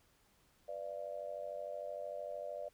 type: tone with amplitude modulation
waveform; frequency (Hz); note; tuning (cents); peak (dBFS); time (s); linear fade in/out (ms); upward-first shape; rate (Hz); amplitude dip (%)
sine; 590; D5; +8; -36; 0.68-2.69; 10; sine; 93.2; 100
effects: pink hiss -71 dBFS RMS until 2.73 s